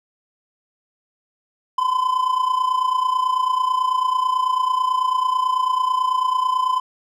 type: tone with amplitude modulation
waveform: triangle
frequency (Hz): 1018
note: C6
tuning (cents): -48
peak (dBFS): -12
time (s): 1.78-6.8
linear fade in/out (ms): 5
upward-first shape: sine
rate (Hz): 29.1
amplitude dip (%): 70
effects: none